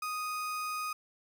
35% pulse tone, 1244.5 Hz, D#6, in tune, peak -32 dBFS, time 0.02-0.93 s, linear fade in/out 5 ms, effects none

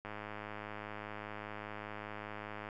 click train, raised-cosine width 0.5 ms, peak -28 dBFS, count 278, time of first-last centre 0.05-2.688 s, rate 105 Hz, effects none

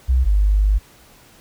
sine tone pair in turn, 63.5 / 50.54 Hz, B1 / G#1, +49 / -46 cents, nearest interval major third, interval 395 cents, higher first, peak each -12 dBFS, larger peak neither, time 0.08-0.25 / 0.25-0.79 s, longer second, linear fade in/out 20 ms, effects pink hiss -49 dBFS RMS until 1.4 s

